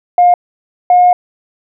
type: tone pair in turn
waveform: sine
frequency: 710 / 717.4 Hz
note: F5 / F5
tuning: +28 / +46 cents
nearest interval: unison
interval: 18 cents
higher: second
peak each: -3 dBFS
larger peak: neither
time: 0.18-0.34 / 0.9-1.13 s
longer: second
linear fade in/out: 2 ms
effects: tanh soft clip ceiling 0 dBFS